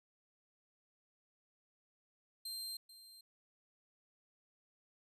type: tone with echo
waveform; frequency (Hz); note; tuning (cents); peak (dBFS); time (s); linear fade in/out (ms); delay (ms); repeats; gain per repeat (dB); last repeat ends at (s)
sawtooth; 4161; C8; -10; -39; 2.45-2.77; 5; 440; 1; -14; 3.21
effects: resampled to 32000 Hz